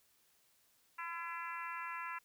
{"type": "harmonic tone", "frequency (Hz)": 337.9, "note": "E4", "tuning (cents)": 43, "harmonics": [3, 4, 5, 6, 7, 8], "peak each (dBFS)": [-44, -46, -48, -50, -51, -52], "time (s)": [0.98, 2.19], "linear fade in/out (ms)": 10, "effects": ["white hiss -72 dBFS RMS until 2.24 s"]}